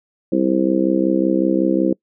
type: harmonic tone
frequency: 65.41 Hz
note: C2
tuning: in tune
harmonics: 3 / 4 / 5 / 6 / 7 / 8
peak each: -21 / -21 / -17 / -25 / -28 / -23 dBFS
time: 0.32-1.93 s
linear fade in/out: 5 ms
effects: noise-tail reverb RT60 0.1 s tail -25 dB re dry